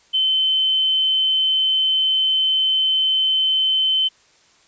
sine tone, 3069 Hz, G7, 37 cents flat, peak -15 dBFS, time 0.13-4.09 s, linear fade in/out 20 ms, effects white hiss -55 dBFS RMS until 4.67 s + resampled to 16000 Hz

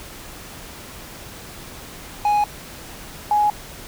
triangle / sine tone pair in turn, 830.6 / 835 Hz, G#5 / G#5, 0 / +9 cents, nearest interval unison, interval 9 cents, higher second, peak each -13 / -14 dBFS, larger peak first, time 2.25-2.44 / 3.31-3.5 s, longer neither, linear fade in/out 2 ms, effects pink hiss -38 dBFS RMS until 3.87 s

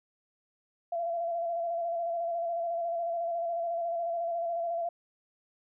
sine tone with vibrato, 680 Hz, F5, 46 cents flat, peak -29 dBFS, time 0.92-4.89 s, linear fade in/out 5 ms, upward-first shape square, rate 14 Hz, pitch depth 27 cents each way, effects none

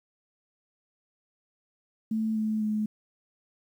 sine tone with pitch steps, 220 / 216.8 / 213.7 Hz, A3 / A3 / G#3, 0 / -25 / +50 cents, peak -25 dBFS, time 2.11-2.86 s, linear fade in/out 5 ms, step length 250 ms, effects 10-bit

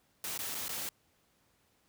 white noise with dropouts, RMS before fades -38 dBFS, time 0.24-0.89 s, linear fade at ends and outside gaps 1 ms, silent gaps 0.377-0.39 / 0.546-0.55 / 0.682-0.692 s, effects pink hiss -71 dBFS RMS until 1.88 s + high-pass 60 Hz 12 dB/octave

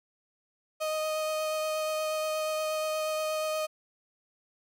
35% pulse tone with vibrato, 622.3 Hz, D#5, in tune, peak -27 dBFS, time 0.8-3.67 s, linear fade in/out 20 ms, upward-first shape triangle, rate 8.4 Hz, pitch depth 12 cents each way, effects none

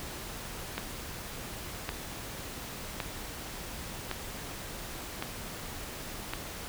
click train, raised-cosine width 0.3 ms, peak -16 dBFS, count 6, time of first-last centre 0.78-6.336 s, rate 0.9 Hz, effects pink hiss -41 dBFS RMS until 6.68 s

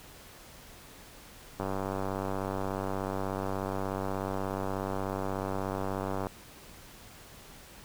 click train, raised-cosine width 1 ms, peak -19 dBFS, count 452, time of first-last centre 1.6-6.269 s, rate 96.6 Hz, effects pink hiss -51 dBFS RMS until 7.84 s

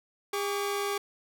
sawtooth tone pair together, 404.1 / 1137 Hz, G#4 / C#6, -47 / +44 cents, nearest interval octave + tritone, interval 1791 cents, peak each -26 / -31 dBFS, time 0.33-0.98 s, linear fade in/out 5 ms, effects none

